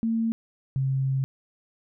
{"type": "tone pair in turn", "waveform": "sine", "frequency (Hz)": [226.6, 134], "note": ["A#3", "C3"], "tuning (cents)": [-49, 42], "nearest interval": "major sixth", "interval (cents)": 909, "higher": "first", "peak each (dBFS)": [-22, -22], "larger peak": "neither", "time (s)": [[0.03, 0.32], [0.76, 1.24]], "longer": "second", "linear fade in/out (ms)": 0, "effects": []}